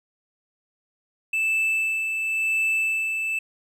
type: tone with tremolo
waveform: triangle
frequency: 2637 Hz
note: E7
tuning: in tune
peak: -18 dBFS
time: 1.33-3.39 s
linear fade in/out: 5 ms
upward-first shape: sine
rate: 0.94 Hz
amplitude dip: 40%
effects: none